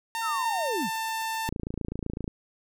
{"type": "tone with pitch glide", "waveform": "sawtooth", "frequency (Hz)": [910, 892.3], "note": ["A#5", "A5"], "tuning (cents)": [-42, 24], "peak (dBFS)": -25, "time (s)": [0.15, 1.49], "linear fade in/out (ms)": 0, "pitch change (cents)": -34, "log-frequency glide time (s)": [0.65, 0.75]}
{"type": "linear sweep", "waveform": "sine", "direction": "down", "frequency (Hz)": [1396.9, 133.3], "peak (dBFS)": -28, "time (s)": [0.21, 0.9], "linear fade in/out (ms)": 50}
{"type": "click train", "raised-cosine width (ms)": 3, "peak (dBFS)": -19, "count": 23, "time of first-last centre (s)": [1.49, 2.279], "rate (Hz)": 27.9}
{"effects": []}